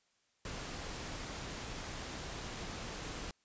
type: noise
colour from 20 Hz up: pink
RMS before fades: -43 dBFS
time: 0.45-3.31 s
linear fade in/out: 2 ms
effects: white hiss -75 dBFS RMS until 3.44 s + resampled to 16000 Hz